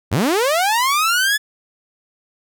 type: linear sweep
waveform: sawtooth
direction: up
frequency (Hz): 71.6 to 1736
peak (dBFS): -11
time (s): 0.11-1.38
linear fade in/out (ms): 20
effects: none